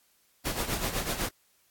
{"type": "noise with tremolo", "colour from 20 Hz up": "pink", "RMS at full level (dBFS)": -29, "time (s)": [0.45, 1.29], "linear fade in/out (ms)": 5, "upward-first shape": "sine", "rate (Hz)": 8, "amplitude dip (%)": 65, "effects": ["white hiss -67 dBFS RMS until 1.7 s", "AAC 64 kbps"]}